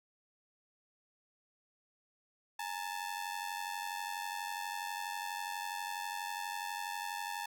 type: ring-modulated tone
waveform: sawtooth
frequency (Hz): 877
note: A5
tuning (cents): -6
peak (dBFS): -31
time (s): 2.59-7.46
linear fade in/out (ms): 5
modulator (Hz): 46.1
effects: none